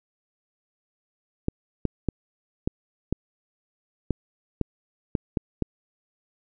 clicks, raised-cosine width 3 ms, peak -10 dBFS, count 10, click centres 1.484 / 1.853 / 2.087 / 2.675 / 3.126 / 4.107 / 4.613 / 5.152 / 5.372 / 5.623 s, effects none

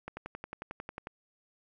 click train, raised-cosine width 0.5 ms, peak -24 dBFS, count 12, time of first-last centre 0.08-1.071 s, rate 11.1 Hz, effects none

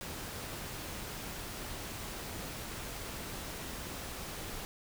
pink noise, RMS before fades -42 dBFS, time 0.01-4.65 s, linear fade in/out 0 ms, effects none

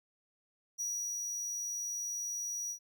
square tone with ADSR envelope, 5800 Hz, F#8, 35 cents flat, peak -34 dBFS, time 0.78-2.79 s, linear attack 25 ms, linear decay 370 ms, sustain -2 dB, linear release 86 ms, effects none

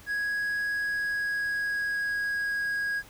triangle tone with pitch glide, 1661.2 to 1645.9 Hz, G#6 to G#6, 0 to -16 cents, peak -25 dBFS, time 0.06-3.03 s, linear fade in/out 50 ms, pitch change -16 cents, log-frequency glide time 0.71-2.72 s, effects pink hiss -52 dBFS RMS until 3.09 s

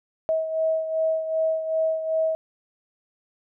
sine beating tone pair, 640 / 642.6 Hz, D#5 / E5, +49 / -44 cents, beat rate 2.6 Hz, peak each -22 / -29 dBFS, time 0.29-2.35 s, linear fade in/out 0 ms, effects none

